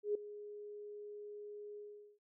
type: tone with ADSR envelope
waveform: sine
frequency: 415.3 Hz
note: G#4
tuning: in tune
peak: -30 dBFS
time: 0.03-2.19 s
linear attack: 120 ms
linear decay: 4 ms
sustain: -16 dB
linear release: 420 ms
effects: none